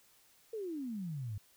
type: exponential sweep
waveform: sine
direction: down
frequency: 463.2 to 97.2 Hz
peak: -37 dBFS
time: 0.53-1.38 s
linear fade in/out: 5 ms
effects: white hiss -66 dBFS RMS until 1.56 s